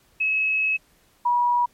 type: tone pair in turn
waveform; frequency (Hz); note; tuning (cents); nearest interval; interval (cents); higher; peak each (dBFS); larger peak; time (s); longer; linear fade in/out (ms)
sine; 2575 / 967; E7 / B5; -41 / -37; octave + perfect fourth; 1696; first; -19 / -17; second; 0.2-0.77 / 1.25-1.66; first; 10
effects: pink hiss -60 dBFS RMS until 1.73 s + MP3 64 kbps